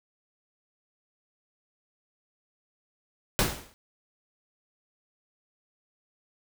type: noise with exponential decay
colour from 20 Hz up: pink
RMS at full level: -21 dBFS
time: 3.39-3.74 s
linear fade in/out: 0 ms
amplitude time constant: 75 ms
effects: none